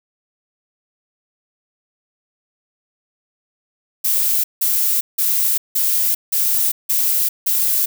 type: noise bursts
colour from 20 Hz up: violet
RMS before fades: -17 dBFS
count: 7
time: 4.04-7.86 s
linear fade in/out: 10 ms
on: 400 ms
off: 170 ms
effects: none